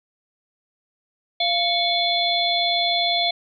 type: harmonic tone with a mistuned harmonic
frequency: 691 Hz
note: F5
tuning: 19 cents flat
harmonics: 1 / 3 / 5 / 6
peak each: -23 / -27 / -22 / -25 dBFS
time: 1.4-3.31 s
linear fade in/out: 5 ms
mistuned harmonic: 3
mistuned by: +110 cents
effects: none